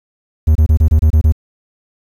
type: tone bursts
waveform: triangle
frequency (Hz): 77.8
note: D#2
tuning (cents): 0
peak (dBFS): -4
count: 8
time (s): 0.47-1.324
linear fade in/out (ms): 10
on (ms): 84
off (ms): 26
effects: 7-bit